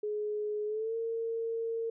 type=tone with pitch glide; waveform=sine; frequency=420.8 to 456.2 Hz; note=G#4 to A#4; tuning=+23 to -37 cents; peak=-31 dBFS; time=0.03-1.9 s; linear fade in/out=5 ms; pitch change=+140 cents; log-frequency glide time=0.66-0.95 s; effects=none